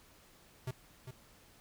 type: tone with echo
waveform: square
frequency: 128.1 Hz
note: C3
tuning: 36 cents flat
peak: -36 dBFS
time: 0.67-0.71 s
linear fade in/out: 5 ms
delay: 400 ms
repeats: 1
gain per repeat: -8 dB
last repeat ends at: 1.11 s
effects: pink hiss -62 dBFS RMS until 1.6 s